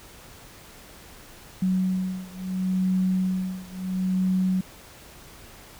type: beating tone pair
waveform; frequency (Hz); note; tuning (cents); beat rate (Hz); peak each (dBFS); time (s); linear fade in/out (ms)
sine; 185.9 / 186.63; F#3 / F#3; +8 / +15; 0.73; -25 / -26; 1.62-4.61; 5
effects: pink hiss -47 dBFS RMS until 5.79 s